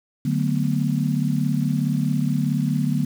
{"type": "chord", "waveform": "sine", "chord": "B minor seventh", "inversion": "first", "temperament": "just", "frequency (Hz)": [148.16, 185.21, 222.2, 246.9], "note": ["D3", "F#3", "A3", "B3"], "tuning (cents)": [16, 2, 17, 0], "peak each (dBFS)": [-22, -26, -26, -25], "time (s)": [0.25, 3.05], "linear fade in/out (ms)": 5, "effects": ["7-bit"]}